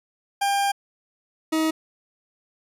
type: tone pair in turn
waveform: 40% pulse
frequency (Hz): 799 / 317.1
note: G5 / D#4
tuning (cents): +33 / +33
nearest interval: octave + major third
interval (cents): 1600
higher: first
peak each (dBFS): -19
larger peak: neither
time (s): 0.41-0.72 / 1.52-1.71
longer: first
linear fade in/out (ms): 10
effects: resampled to 32000 Hz